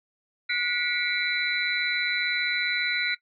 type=tone cluster; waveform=sine; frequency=1452 / 1957 / 2155 / 2310 / 3975 Hz; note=F#6 / B6 / C#7 / D7 / B7; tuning=-33 / -16 / -49 / -29 / +10 cents; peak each=-31 dBFS; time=0.49-3.15 s; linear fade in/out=10 ms; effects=noise-tail reverb RT60 0.1 s tail -18 dB re dry